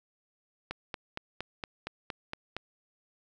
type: click train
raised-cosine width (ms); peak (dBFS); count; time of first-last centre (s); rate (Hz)
0.3; -19; 9; 0.71-2.566; 4.31
effects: none